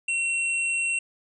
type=tone; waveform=square; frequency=2725 Hz; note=F7; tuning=43 cents flat; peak=-24 dBFS; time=0.08-0.99 s; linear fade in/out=5 ms; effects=resampled to 22050 Hz